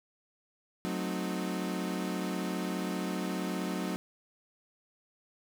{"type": "chord", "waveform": "35% pulse", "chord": "F# diminished seventh", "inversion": "none", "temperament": "equal", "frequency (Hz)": [185, 220, 261.6, 311.1], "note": ["F#3", "A3", "C4", "Eb4"], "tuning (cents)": [0, 0, 0, 0], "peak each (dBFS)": [-33, -38, -38, -37], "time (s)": [0.85, 3.96], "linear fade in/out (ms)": 0, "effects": []}